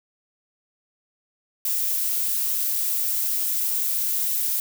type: noise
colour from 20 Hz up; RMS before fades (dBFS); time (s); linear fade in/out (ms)
violet; -24; 1.65-4.6; 2
effects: none